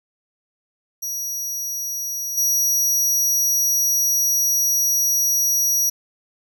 sawtooth tone with level steps, 5780 Hz, F#8, 41 cents flat, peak -22 / -14 dBFS, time 1.02-5.9 s, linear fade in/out 10 ms, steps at 2.37 s, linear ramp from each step 10 ms, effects none

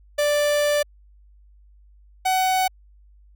45% pulse tone pair in turn, 587.3 / 749.9 Hz, D5 / F#5, 0 / +23 cents, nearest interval major third, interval 423 cents, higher second, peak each -18 / -18 dBFS, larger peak neither, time 0.18-0.83 / 2.25-2.68 s, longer first, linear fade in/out 10 ms, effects added 50 Hz sine -49 dBFS peak until 3.35 s

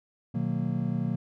triangle chord, B major seventh, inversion none, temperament just, 123.47 / 154.34 / 185.21 / 231.5 Hz, B2 / D#3 / F#3 / A#3, 0 / -14 / +2 / -12 cents, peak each -30 dBFS, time 0.34-1.16 s, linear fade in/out 10 ms, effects none

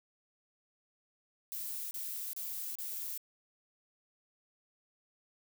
violet noise bursts, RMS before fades -40 dBFS, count 4, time 1.52-3.176 s, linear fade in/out 0 ms, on 390 ms, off 32 ms, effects none

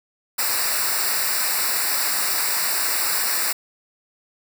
white noise with comb filter, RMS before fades -22 dBFS, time 0.38-3.53 s, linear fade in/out 10 ms, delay 0.31 ms, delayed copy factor -1, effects none

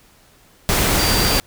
sine tone in noise, 4699 Hz, D8, in tune, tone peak -22 dBFS, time 0.99-1.39 s, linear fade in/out 0 ms, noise pink, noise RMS -17 dBFS, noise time 0.69-1.4 s, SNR -8 dB, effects pink hiss -52 dBFS RMS until 1.46 s

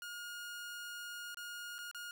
sawtooth tone with dropouts, 1429 Hz, F6, 39 cents sharp, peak -40 dBFS, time 0.02-2.11 s, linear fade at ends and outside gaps 1 ms, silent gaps 1.345-1.371 / 1.783-1.788 / 1.913-1.947 s, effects none

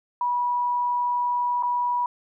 sine tone with dropouts, 974 Hz, B5, 24 cents flat, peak -21 dBFS, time 0.21-2.06 s, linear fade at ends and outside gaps 2 ms, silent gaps 1.626-1.633 s, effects none

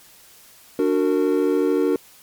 triangle chord, D augmented, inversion none, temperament just, 293.7 / 367.1 / 458.9 Hz, D4 / F#4 / A#4, 0 / -14 / -27 cents, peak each -19 dBFS, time 0.79-1.96 s, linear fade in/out 2 ms, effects white hiss -49 dBFS RMS until 2.22 s + MP3 96 kbps

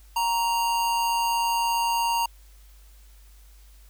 square tone with amplitude modulation, 932.3 Hz, A#5, in tune, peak -21 dBFS, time 0.16-2.26 s, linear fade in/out 5 ms, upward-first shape sine, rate 183 Hz, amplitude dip 35%, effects added 50 Hz sine -48 dBFS peak until 3.89 s + white hiss -59 dBFS RMS until 3.89 s

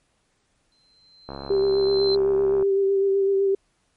sine tone with exponential growth, 4100 Hz, C8, 36 cents flat, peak -23 dBFS, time 0.72-2.15 s, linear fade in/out 1 ms, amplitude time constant 310 ms
click train, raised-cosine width 1 ms, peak -20 dBFS, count 93, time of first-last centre 1.29-2.625 s, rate 68.9 Hz
sine tone with vibrato, 392.2 Hz, G4, 1 cent sharp, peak -17 dBFS, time 1.5-3.55 s, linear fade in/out 5 ms, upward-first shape sine, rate 7.9 Hz, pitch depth 22 cents each way
effects pink hiss -68 dBFS RMS until 3.96 s + MP3 48 kbps

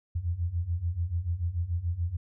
sine beating tone pair, 82.2 / 89.1 Hz, E2 / F2, -4 / +35 cents, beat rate 6.9 Hz, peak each -32 / -29 dBFS, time 0.15-2.17 s, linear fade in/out 10 ms, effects none

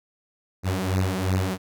sawtooth beating tone pair, 92.5 / 95.3 Hz, F#2 / G2, 0 / -48 cents, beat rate 2.8 Hz, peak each -21 dBFS, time 0.63-1.58 s, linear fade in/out 50 ms, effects none

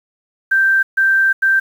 sine tone bursts at uneven times, 1568 Hz, G6, in tune, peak -10 dBFS, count 3, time 0.51-0.83 / 0.97-1.33 / 1.42-1.6 s, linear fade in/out 10 ms, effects 7-bit

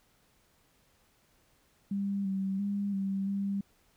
sine tone with pitch steps, 198.9 / 192.9 / 201.4 / 194.7 / 198.3 Hz, G3 / G3 / G3 / G3 / G3, +25 / -28 / +47 / -12 / +20 cents, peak -29 dBFS, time 1.91-3.61 s, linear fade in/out 5 ms, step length 340 ms, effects pink hiss -68 dBFS RMS until 3.96 s

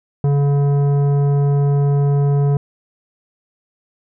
sine tone with tanh clipping, 142.1 Hz, C#3, 43 cents sharp, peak -14 dBFS, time 0.24-2.57 s, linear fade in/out 2 ms, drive 12 dB, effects none

